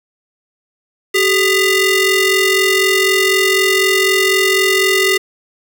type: ring-modulated tone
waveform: sawtooth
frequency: 808 Hz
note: G#5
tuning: 48 cents flat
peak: -4 dBFS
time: 1.14-5.18 s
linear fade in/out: 10 ms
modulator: 1190 Hz
effects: none